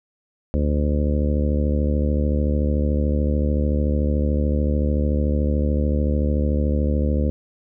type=harmonic tone; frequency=73.6 Hz; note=D2; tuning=4 cents sharp; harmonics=1 / 2 / 3 / 4 / 5 / 6 / 7 / 8; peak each=-19 / -28 / -25 / -29 / -34 / -34 / -29 / -37 dBFS; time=0.54-7.3 s; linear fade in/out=0 ms; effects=none